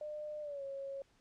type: tone with pitch glide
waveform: sine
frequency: 602 to 548.9 Hz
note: D5 to C#5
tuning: +43 to -17 cents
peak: -40 dBFS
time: 0.01-1.02 s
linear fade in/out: 2 ms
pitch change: -160 cents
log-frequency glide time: 0.41-0.63 s
effects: pink hiss -71 dBFS RMS until 1.2 s + low-pass 7000 Hz 12 dB/octave